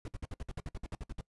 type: noise bursts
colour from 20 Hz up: brown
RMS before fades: -39 dBFS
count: 14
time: 0.05-1.211 s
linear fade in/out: 2 ms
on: 30 ms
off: 57 ms
effects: noise-tail reverb RT60 0.1 s tail -22 dB re dry + resampled to 24000 Hz